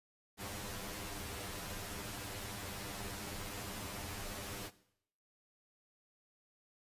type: noise with comb filter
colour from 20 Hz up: pink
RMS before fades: -44 dBFS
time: 0.37-4.71 s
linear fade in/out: 50 ms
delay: 10 ms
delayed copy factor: +0.95
effects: noise-tail reverb RT60 0.7 s tail -17 dB re dry + resampled to 32000 Hz